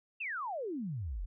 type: exponential sweep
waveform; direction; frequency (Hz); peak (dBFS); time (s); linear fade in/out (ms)
sine; down; 2794 to 37.49; -35; 0.2-1.26; 10
effects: none